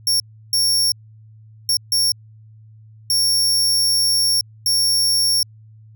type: tone bursts at uneven times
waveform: sawtooth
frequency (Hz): 5500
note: F8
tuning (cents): -27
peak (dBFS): -12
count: 6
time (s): 0.07-0.2 / 0.53-0.92 / 1.69-1.77 / 1.92-2.12 / 3.1-4.41 / 4.66-5.43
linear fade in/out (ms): 2
effects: added 109 Hz sine -42 dBFS peak until 5.95 s